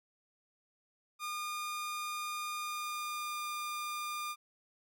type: tone with pitch glide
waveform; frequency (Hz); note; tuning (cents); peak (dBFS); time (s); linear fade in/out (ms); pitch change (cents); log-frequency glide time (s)
sawtooth; 1215 to 1204.5; D#6 to D6; -42 to +43; -33; 1.19-4.36; 50; -15; 2.6-3.44
effects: none